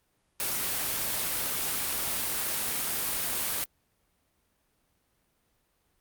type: noise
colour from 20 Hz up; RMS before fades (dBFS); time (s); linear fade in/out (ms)
white; -30; 0.4-3.64; 0
effects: pink hiss -72 dBFS RMS until 6 s + Opus 32 kbps